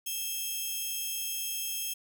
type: tone pair together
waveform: 5% pulse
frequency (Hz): 2628 / 3229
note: E7 / G#7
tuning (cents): -6 / -49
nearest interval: major third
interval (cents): 357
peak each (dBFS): -29 / -25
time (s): 0.06-1.94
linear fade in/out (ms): 10
effects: none